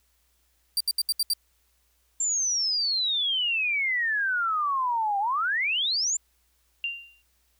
sawtooth tone bursts, 4699 Hz, D8, in tune, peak -19 dBFS, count 6, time 0.77-1.335 s, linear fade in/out 2 ms, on 35 ms, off 71 ms
sine exponential two-way sweep, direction down then up, 7400 to 781 to 7400 Hz, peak -23 dBFS, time 2.2-6.17 s, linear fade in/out 5 ms, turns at 5.19 s
sine tone with exponential decay, 2779 Hz, F7, 9 cents flat, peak -24 dBFS, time 6.84-7.22 s, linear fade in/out 1 ms, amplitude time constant 82 ms
effects added 60 Hz sine -69 dBFS peak until 7.59 s + white hiss -69 dBFS RMS until 7.59 s

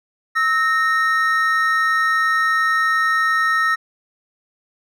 triangle tone pair together, 1300 / 1848.6 Hz, E6 / A#6, -24 / -15 cents, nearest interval tritone, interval 609 cents, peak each -16 dBFS, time 0.35-3.76 s, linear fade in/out 20 ms, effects none

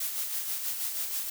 blue noise with tremolo, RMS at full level -31 dBFS, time 0-1.3 s, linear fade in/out 5 ms, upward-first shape sine, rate 6.2 Hz, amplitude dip 45%, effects none

